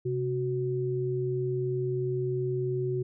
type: tone pair together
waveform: sine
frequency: 130.97 / 370 Hz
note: C3 / F#4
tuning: +2 / 0 cents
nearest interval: octave + tritone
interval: 1798 cents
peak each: -30 / -29 dBFS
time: 0.05-3.03 s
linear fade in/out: 10 ms
effects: none